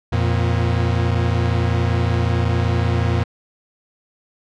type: tone pair together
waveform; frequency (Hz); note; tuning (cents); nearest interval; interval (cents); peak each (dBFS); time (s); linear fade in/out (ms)
40% pulse; 86.74 / 117.4; F2 / A#2; -11 / +13; perfect fourth; 524; -18; 0.12-3.24; 10
effects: low-pass 4000 Hz 12 dB/octave